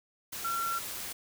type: tone in noise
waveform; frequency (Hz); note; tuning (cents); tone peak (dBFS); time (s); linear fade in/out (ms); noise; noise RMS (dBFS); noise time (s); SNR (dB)
sine; 1362; F6; -44; -30; 0.44-0.79; 10; white; -39; 0.32-1.13; +6
effects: none